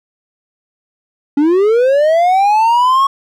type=linear sweep; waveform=triangle; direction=up; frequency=277.2 to 1108.7 Hz; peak=-6 dBFS; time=1.37-3.07 s; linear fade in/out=5 ms; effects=none